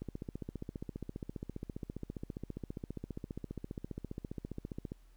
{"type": "click train", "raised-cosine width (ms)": 3, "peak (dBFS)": -27, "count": 74, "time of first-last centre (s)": [0.02, 4.919], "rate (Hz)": 14.9, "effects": ["added 40 Hz sine -58 dBFS peak until 5.16 s", "pink hiss -72 dBFS RMS until 5.16 s"]}